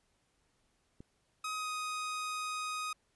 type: click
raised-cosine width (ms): 3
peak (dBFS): -36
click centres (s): 1.005
type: tone with pitch glide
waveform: sawtooth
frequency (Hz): 1263 to 1249.9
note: D#6 to D#6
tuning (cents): +26 to +7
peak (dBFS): -32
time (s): 1.44-2.93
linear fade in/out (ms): 5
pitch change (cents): -19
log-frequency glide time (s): 1.55-1.69
effects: pink hiss -75 dBFS RMS until 3.15 s + resampled to 24000 Hz